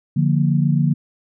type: chord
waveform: sine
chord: Bb major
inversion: first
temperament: equal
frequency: 146.83 / 174.61 / 233.1 Hz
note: D3 / F3 / Bb3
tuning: 0 / 0 / 0 cents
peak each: -16 / -19 / -22 dBFS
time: 0.16-0.94 s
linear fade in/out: 10 ms
effects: none